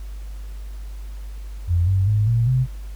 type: tone with pitch steps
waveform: sine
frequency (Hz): 86.7 / 95.65 / 105.51 / 116.4 / 128.41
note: F2 / G2 / G#2 / A#2 / C3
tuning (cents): -12 / -42 / +28 / -2 / -32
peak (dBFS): -15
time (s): 1.67-2.67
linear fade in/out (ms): 50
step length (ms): 200
effects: added 50 Hz sine -30 dBFS peak until 2.95 s + pink hiss -51 dBFS RMS until 2.95 s